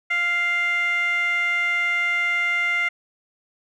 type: tone with band-pass filter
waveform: 15% pulse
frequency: 698 Hz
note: F5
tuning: 1 cent flat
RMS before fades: -22 dBFS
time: 0.1-2.89 s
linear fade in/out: 10 ms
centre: 1900 Hz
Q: 8.4
effects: none